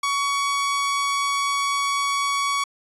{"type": "tone", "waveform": "sawtooth", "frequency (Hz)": 1124, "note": "C#6", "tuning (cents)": 24, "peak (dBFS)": -17, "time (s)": [0.03, 2.64], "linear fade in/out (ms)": 5, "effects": ["resampled to 24000 Hz"]}